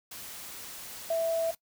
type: tone in noise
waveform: sine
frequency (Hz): 659.3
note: E5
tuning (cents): 0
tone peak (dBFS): -25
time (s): 1.1-1.51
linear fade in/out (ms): 5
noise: white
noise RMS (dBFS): -43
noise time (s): 0.11-1.55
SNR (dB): +15
effects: noise-tail reverb RT60 0.1 s tail -20 dB re dry